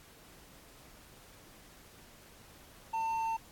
triangle tone with hard clipping, 899 Hz, A5, 37 cents sharp, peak -32 dBFS, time 2.93-3.37 s, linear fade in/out 10 ms, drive 7 dB, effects pink hiss -57 dBFS RMS until 3.51 s + AAC 64 kbps

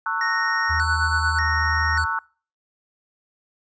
sine chord, F# minor seventh, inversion first, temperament equal with one note detuned, 902.1 / 1108.7 / 1318.5 / 1480 Hz, A5 / C#6 / E6 / F#6, +43 / 0 / 0 / 0 cents, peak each -28 / -29 / -27 / -26 dBFS, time 0.06-2.19 s, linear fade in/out 2 ms
square tone with vibrato, 1661.2 Hz, G#6, in tune, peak -24 dBFS, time 0.21-2.04 s, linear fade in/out 2 ms, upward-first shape square, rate 0.85 Hz, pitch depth 190 cents each way
sine tone with pitch glide, 79.6 to 78.82 Hz, D#2 to D#2, +40 to +23 cents, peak -24 dBFS, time 0.69-2.06 s, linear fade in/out 20 ms, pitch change -17 cents, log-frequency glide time 0.92-1.24 s
effects noise-tail reverb RT60 0.4 s tail -25 dB re dry + resampled to 16000 Hz

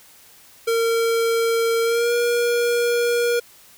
square tone with pitch glide, 458.8 to 476.4 Hz, A#4 to A#4, -28 to +38 cents, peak -18 dBFS, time 0.67-3.4 s, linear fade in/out 10 ms, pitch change +66 cents, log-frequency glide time 1.83-2.13 s, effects white hiss -49 dBFS RMS until 3.77 s

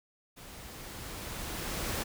pink noise with level ramp, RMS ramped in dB -49 to -33 dBFS, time 0.36-2.04 s, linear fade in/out 20 ms, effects none

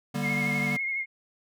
square chord, G minor, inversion second, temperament equal with one note detuned, 146.83 / 196 / 239.2 Hz, D3 / G3 / Bb3, 0 / 0 / +45 cents, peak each -33 dBFS, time 0.14-0.77 s, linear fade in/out 10 ms
sine tone with vibrato, 2151 Hz, C7, 47 cents sharp, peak -27 dBFS, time 0.21-1.06 s, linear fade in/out 50 ms, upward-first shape triangle, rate 12 Hz, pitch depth 41 cents each way
effects none

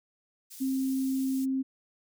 pink high-pass noise, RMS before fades -46 dBFS, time 0.5-1.46 s, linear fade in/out 20 ms, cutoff 6900 Hz, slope 12 dB/octave
sine tone, 265.2 Hz, C4, 23 cents sharp, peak -26 dBFS, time 0.6-1.63 s, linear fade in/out 20 ms
effects none

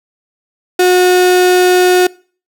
35% pulse tone, 363.1 Hz, F#4, 33 cents flat, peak -5 dBFS, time 0.79-2.07 s, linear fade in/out 5 ms, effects noise-tail reverb RT60 0.4 s tail -23 dB re dry

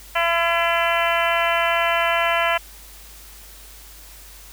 harmonic tone, 337.8 Hz, E4, 42 cents sharp, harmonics 2 / 3 / 4 / 5 / 6 / 7 / 8 / 9, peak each -22 / -24 / -25 / -26 / -27 / -27 / -28 / -29 dBFS, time 0.15-2.58 s, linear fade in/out 10 ms, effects added 50 Hz sine -44 dBFS peak until 4.52 s + white hiss -44 dBFS RMS until 4.52 s

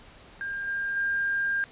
sine tone with level steps, 1603 Hz, G6, 38 cents sharp, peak -30 / -27 / -24 dBFS, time 0.41-1.64 s, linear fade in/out 0 ms, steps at 0.67 / 0.96 s, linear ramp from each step 10 ms, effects pink hiss -51 dBFS RMS until 1.71 s + resampled to 8000 Hz

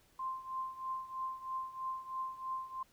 sine tone with tremolo, 1046.5 Hz, C6, in tune, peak -34 dBFS, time 0.19-2.83 s, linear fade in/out 5 ms, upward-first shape triangle, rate 3.1 Hz, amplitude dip 85%, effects pink hiss -68 dBFS RMS until 2.92 s

